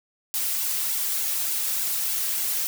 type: noise with flanger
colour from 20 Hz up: blue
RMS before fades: -26 dBFS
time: 0.34-2.67 s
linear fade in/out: 0 ms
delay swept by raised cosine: 1.6 to 3.4 ms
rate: 3.4 Hz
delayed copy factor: -0.8
effects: none